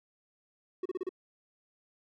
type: tone bursts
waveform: triangle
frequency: 370 Hz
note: F#4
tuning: in tune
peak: -29 dBFS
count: 5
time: 0.83-1.092 s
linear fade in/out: 5 ms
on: 26 ms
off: 33 ms
effects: none